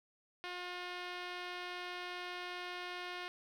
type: tone with low-pass filter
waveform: 5% pulse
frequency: 357.5 Hz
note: F4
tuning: 41 cents sharp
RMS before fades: -44 dBFS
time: 0.44-3.28 s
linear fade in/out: 0 ms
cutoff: 4100 Hz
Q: 0.63
effects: 10-bit